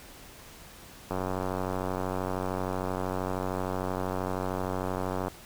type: click train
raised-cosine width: 1 ms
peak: -17 dBFS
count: 389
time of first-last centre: 1.11-5.282 s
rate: 93 Hz
effects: pink hiss -49 dBFS RMS until 5.45 s